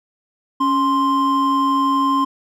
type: tone pair together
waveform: triangle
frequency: 277.6 / 1048 Hz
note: C#4 / C6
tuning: +3 / +2 cents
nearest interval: octave + major seventh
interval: 2299 cents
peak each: -17 / -14 dBFS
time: 0.6-2.25 s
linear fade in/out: 10 ms
effects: none